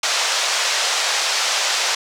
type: band-pass noise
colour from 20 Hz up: white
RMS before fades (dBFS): -20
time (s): 0.03-1.95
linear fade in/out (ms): 5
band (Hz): 540 to 6500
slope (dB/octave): 24
effects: none